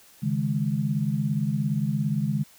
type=chord; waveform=sine; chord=C# suspended second; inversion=none; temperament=just; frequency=138.59 / 155.92 / 207.9 Hz; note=C#3 / D#3 / G#3; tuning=0 / +4 / +2 cents; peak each=-27 dBFS; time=0.22-2.44 s; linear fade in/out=20 ms; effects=white hiss -54 dBFS RMS until 2.58 s